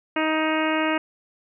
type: harmonic tone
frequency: 313.7 Hz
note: D#4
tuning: 14 cents sharp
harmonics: 1 / 2 / 3 / 4 / 5 / 6 / 7 / 8 / 9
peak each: -24 / -27 / -29 / -30 / -31 / -32 / -32 / -33 / -34 dBFS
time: 0.16-0.98 s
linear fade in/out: 5 ms
effects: none